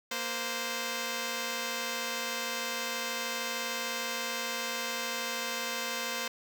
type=tone pair together; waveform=5% pulse; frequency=233.1 / 519.4 Hz; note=A#3 / C5; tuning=0 / -13 cents; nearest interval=octave + major second; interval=1387 cents; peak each=-26 / -22 dBFS; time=0.11-6.28 s; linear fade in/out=5 ms; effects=none